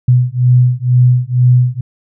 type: beating tone pair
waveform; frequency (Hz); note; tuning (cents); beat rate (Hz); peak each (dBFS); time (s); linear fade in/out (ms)
sine; 123.6 / 125.7; B2 / B2; +2 / +31; 2.1; -10; 0.08-1.81; 5
effects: none